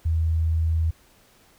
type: tone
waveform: sine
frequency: 81 Hz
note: E2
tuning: 30 cents flat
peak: -19 dBFS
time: 0.05-0.91 s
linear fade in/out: 10 ms
effects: pink hiss -57 dBFS RMS until 1.58 s